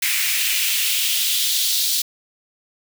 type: noise with high-pass filter sweep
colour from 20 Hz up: white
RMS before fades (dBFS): -20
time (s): 0.02-2.02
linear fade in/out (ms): 5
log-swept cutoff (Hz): 2100 to 4100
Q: 2.5
effects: none